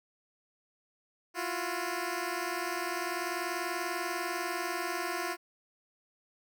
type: tone pair together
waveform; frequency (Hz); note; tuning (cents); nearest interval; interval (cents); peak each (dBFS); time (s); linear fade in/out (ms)
10% pulse; 339.8 / 360; F4 / F#4; -47 / -47; minor second; 100; -27; 1.34-5.37; 50
effects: none